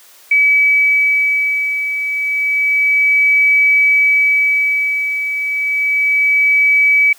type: beating tone pair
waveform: sine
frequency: 2286 / 2286.3 Hz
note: D7 / D7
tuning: -47 / -47 cents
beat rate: 0.3 Hz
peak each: -18 / -11 dBFS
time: 0.31-7.13 s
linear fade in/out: 5 ms
effects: white hiss -44 dBFS RMS until 7.18 s + high-pass 400 Hz 12 dB/octave